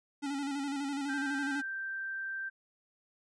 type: tone with vibrato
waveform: square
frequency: 280 Hz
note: C#4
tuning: 18 cents sharp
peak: -34 dBFS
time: 0.22-1.62 s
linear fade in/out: 20 ms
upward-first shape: square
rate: 12 Hz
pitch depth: 43 cents each way
type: tone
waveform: sine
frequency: 1568 Hz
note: G6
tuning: in tune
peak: -35 dBFS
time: 1.08-2.5 s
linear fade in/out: 20 ms
effects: resampled to 22050 Hz